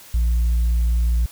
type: tone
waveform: sine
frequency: 58.27 Hz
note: A#1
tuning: in tune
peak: -13 dBFS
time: 0.14-1.26 s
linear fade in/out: 5 ms
effects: tanh soft clip ceiling -14 dBFS + white hiss -44 dBFS RMS until 1.31 s